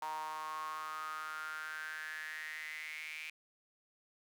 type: tone with high-pass filter sweep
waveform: sawtooth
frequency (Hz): 155.56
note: D#3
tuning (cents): 0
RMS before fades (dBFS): -43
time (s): 0.02-3.3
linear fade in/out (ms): 2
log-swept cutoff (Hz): 910 to 2400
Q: 8.8
effects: none